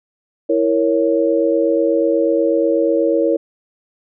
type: chord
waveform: sine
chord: A# diminished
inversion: second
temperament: equal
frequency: 329.6 / 466.2 / 554.4 Hz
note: E4 / A#4 / C#5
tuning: 0 / 0 / 0 cents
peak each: -17 dBFS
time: 0.49-3.37 s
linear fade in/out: 10 ms
effects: none